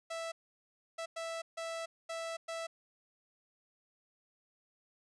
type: tone bursts at uneven times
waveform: sawtooth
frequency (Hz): 659.3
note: E5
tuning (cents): 0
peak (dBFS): -34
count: 6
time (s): 0.1-0.32 / 0.98-1.06 / 1.16-1.42 / 1.57-1.86 / 2.09-2.37 / 2.48-2.67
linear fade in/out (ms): 10
effects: resampled to 22050 Hz